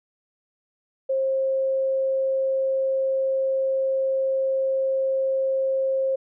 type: tone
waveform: sine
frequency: 533 Hz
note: C5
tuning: 32 cents sharp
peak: -20 dBFS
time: 1.09-6.16 s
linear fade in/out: 10 ms
effects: none